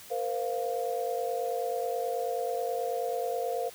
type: chord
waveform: sine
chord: Bb suspended second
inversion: none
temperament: equal with one note detuned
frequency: 466.2 / 515.5 / 698.5 Hz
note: Bb4 / C5 / F5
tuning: 0 / -26 / 0 cents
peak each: -33 dBFS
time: 0.1-3.7 s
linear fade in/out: 20 ms
effects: white hiss -49 dBFS RMS until 3.74 s